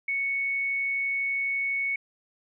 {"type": "tone", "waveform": "sine", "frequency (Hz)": 2217, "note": "C#7", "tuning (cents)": 0, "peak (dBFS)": -25, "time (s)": [0.08, 1.96], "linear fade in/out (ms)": 5, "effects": []}